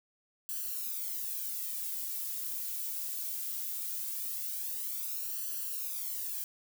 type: noise with flanger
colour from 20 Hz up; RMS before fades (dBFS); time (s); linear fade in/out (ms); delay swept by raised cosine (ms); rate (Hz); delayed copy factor
violet; -37; 0.49-6.44; 0; 0.67 to 2.67; 0.2; +0.95
effects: none